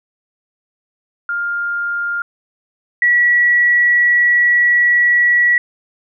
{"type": "tone pair in turn", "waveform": "sine", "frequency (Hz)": [1404, 1934.7], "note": ["F6", "B6"], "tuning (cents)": [9, -36], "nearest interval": "tritone", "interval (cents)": 555, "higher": "second", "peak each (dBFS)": [-17, -9], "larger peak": "second", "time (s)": [[1.29, 2.22], [3.02, 5.58]], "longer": "second", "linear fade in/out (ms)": 2, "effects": []}